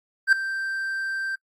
triangle tone with ADSR envelope, 1568 Hz, G6, in tune, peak -9 dBFS, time 0.27-1.36 s, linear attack 56 ms, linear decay 3 ms, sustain -15 dB, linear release 13 ms, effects noise-tail reverb RT60 0.1 s tail -25 dB re dry + AAC 48 kbps

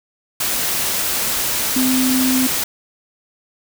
sine tone in noise, 258.1 Hz, C4, 23 cents flat, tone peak -15 dBFS, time 1.76-2.47 s, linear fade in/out 5 ms, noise white, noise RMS -20 dBFS, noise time 0.4-2.64 s, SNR +2 dB, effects none

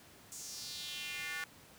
square tone with high-pass filter sweep, 161.5 Hz, E3, 35 cents flat, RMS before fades -43 dBFS, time 0.32-1.44 s, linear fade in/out 0 ms, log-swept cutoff 7300 to 1600 Hz, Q 3, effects pink hiss -58 dBFS RMS until 1.78 s + high-pass 80 Hz 12 dB/octave

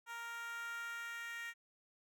10% pulse tone with high-pass filter sweep, 466.2 Hz, A#4, in tune, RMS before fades -45 dBFS, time 0.06-1.54 s, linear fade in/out 50 ms, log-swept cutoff 1100 to 1800 Hz, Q 4, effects none

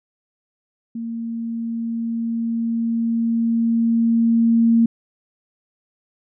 sine tone with level ramp, 230 Hz, A#3, 23 cents flat, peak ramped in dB -25 to -11 dBFS, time 0.95-4.86 s, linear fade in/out 5 ms, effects none

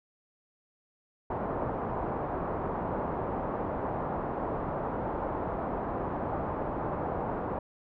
white low-pass noise, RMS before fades -33 dBFS, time 1.3-7.59 s, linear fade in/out 5 ms, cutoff 970 Hz, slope 24 dB/octave, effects none

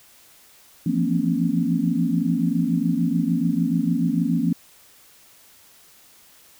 sine tone cluster, 167.9 / 174.8 / 226.9 / 250.4 / 276.9 Hz, E3 / F3 / A#3 / B3 / C#4, +32 / +2 / -47 / +24 / -2 cents, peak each -25 dBFS, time 0.86-4.53 s, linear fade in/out 5 ms, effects white hiss -52 dBFS RMS until 6.59 s

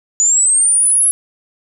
sine linear sweep, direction up, 6890 to 11000 Hz, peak -9 dBFS, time 0.2-1.11 s, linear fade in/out 0 ms, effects none

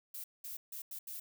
violet noise bursts at uneven times, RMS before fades -44 dBFS, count 5, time 0.14-0.24 / 0.44-0.57 / 0.72-0.82 / 0.91-0.99 / 1.07-1.2 s, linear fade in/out 5 ms, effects none

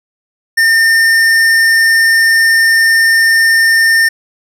triangle tone with hard clipping, 1811 Hz, A6, 49 cents sharp, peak -8 dBFS, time 0.57-4.09 s, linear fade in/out 10 ms, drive 16 dB, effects none

